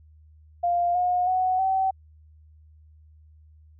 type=tone with pitch steps; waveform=sine; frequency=698.5 / 719.8 / 741.7 / 764.4 Hz; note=F5 / F#5 / F#5 / G5; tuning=0 / -48 / +4 / -44 cents; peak=-20 dBFS; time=0.63-1.91 s; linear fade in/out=10 ms; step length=320 ms; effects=added 77 Hz sine -50 dBFS peak until 3.79 s